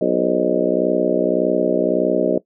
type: harmonic tone with a mistuned harmonic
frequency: 61.74 Hz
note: B1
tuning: in tune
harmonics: 3 / 4 / 5 / 6 / 7 / 8 / 9 / 10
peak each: -26 / -24 / -23 / -21 / -22 / -25 / -25 / -21 dBFS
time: 0.01-2.38 s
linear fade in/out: 5 ms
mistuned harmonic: 8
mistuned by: +64 cents
effects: noise-tail reverb RT60 0.1 s tail -19 dB re dry